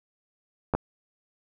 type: clicks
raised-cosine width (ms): 1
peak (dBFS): -10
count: 2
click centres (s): 0.738 / 0.75
effects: none